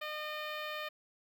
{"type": "tone with notch filter", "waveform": "10% pulse", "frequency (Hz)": 608, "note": "D#5", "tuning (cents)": -40, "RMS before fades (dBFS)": -40, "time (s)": [0.01, 0.89], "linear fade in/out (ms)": 10, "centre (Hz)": 9100, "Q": 0.53, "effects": []}